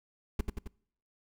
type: noise with echo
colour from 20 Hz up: brown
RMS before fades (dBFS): -27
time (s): 0.39-0.41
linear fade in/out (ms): 5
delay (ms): 89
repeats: 3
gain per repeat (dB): -4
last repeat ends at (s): 0.677
effects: noise-tail reverb RT60 0.6 s tail -23 dB re dry